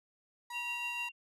35% pulse tone, 963 Hz, B5, 44 cents flat, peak -40 dBFS, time 0.5-1.09 s, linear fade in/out 5 ms
sine tone with tremolo, 2767 Hz, F7, 17 cents flat, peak -34 dBFS, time 0.52-1.12 s, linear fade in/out 50 ms, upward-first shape triangle, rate 6.6 Hz, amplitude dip 40%
effects resampled to 32000 Hz

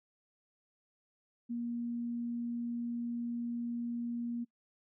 sine tone, 237 Hz, A#3, 29 cents sharp, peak -34 dBFS, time 1.49-4.45 s, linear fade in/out 20 ms, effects noise-tail reverb RT60 0.1 s tail -23 dB re dry

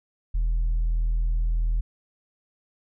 sine tone with tanh clipping, 40.77 Hz, E1, 18 cents flat, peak -21 dBFS, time 0.34-1.81 s, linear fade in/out 10 ms, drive 1 dB, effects none

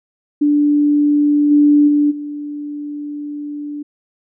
sine tone with level steps, 293.1 Hz, D4, 3 cents flat, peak -10 / -7 / -10 / -23 dBFS, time 0.41-3.83 s, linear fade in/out 10 ms, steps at 1.5 / 1.87 / 2.1 s, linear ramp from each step 20 ms, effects none

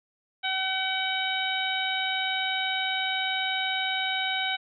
harmonic tone, 759 Hz, F#5, 44 cents sharp, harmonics 1 / 2 / 3 / 4 / 5, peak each -32 / -32 / -32 / -32 / -32 dBFS, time 0.43-4.57 s, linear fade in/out 20 ms, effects none

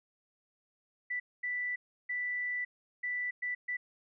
sine tone bursts at uneven times, 1975.5 Hz, B6, in tune, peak -32 dBFS, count 6, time 1.1-1.2 / 1.43-1.76 / 2.09-2.65 / 3.03-3.31 / 3.42-3.55 / 3.68-3.77 s, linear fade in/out 10 ms, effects none

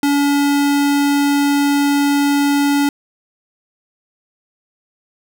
square tone, 284.9 Hz, C#4, 48 cents sharp, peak -13 dBFS, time 0.03-2.89 s, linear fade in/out 2 ms, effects none

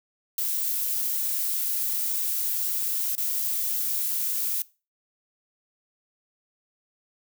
violet noise with dropouts, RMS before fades -27 dBFS, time 0.38-4.62 s, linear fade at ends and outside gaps 2 ms, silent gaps 3.153-3.179 s, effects noise-tail reverb RT60 0.3 s tail -20 dB re dry

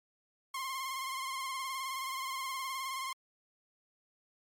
sawtooth tone with vibrato, 1062 Hz, C6, 25 cents sharp, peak -32 dBFS, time 0.54-3.13 s, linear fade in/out 5 ms, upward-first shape sine, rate 19 Hz, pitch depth 48 cents each way, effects MP3 64 kbps

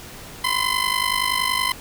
15% pulse ring-modulated tone, 1025 Hz, C6, 36 cents flat, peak -10 dBFS, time 0.44-1.72 s, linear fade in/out 2 ms, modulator 25.3 Hz, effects pink hiss -39 dBFS RMS until 1.8 s

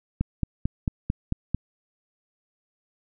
click train, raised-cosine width 5 ms, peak -11 dBFS, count 7, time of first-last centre 0.21-1.546 s, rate 4.49 Hz, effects none

